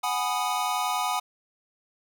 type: chord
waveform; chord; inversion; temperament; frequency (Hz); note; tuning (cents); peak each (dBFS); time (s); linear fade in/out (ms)
square; G# minor seventh; third; equal with one note detuned; 740 / 830.6 / 987.8 / 1240.2; F#5 / G#5 / B5 / D#6; 0 / 0 / 0 / -6; -31 / -32 / -32 / -31; 0.03-1.2; 10
effects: none